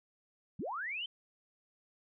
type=linear sweep; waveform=sine; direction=up; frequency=123.47 to 3136 Hz; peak=-36 dBFS; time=0.59-1.06 s; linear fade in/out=5 ms; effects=none